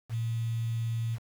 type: tone with quantisation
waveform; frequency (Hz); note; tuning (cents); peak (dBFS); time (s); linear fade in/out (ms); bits
sine; 114.7; A#2; -28; -28; 0.09-1.19; 50; 8
effects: none